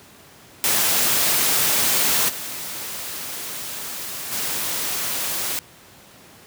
white noise with level steps, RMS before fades -19 / -31 / -25 dBFS, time 0.64-5.59 s, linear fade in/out 0 ms, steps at 2.28 / 4.31 s, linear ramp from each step 20 ms, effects pink hiss -47 dBFS RMS until 6.46 s + high-pass 100 Hz 12 dB/octave

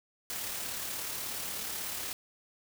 white noise with amplitude modulation, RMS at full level -36 dBFS, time 0.3-2.13 s, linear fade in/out 0 ms, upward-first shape sine, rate 36.5 Hz, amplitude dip 30%, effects none

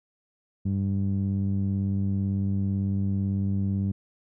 sawtooth tone with low-pass filter, 98 Hz, G2, in tune, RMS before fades -26 dBFS, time 0.65-3.92 s, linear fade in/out 10 ms, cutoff 200 Hz, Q 2.2, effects none

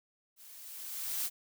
blue noise with level ramp, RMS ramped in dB -55 to -32 dBFS, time 0.36-1.3 s, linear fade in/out 50 ms, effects none

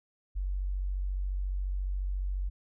sine tone, 47.15 Hz, F#1, 33 cents sharp, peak -29 dBFS, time 0.35-2.5 s, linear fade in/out 20 ms, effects none

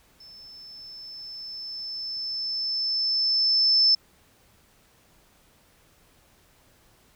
sine tone with level ramp, 5274 Hz, E8, in tune, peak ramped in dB -45 to -15 dBFS, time 0.2-3.95 s, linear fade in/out 5 ms, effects pink hiss -60 dBFS RMS until 7.15 s

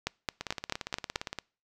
two click trains, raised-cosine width 0.2 ms, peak -12 / -17 dBFS, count 6 / 18, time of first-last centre 0.07-1.159 / 0.41-1.387 s, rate 4.59 / 17.4 Hz, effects noise-tail reverb RT60 0.4 s tail -26 dB re dry

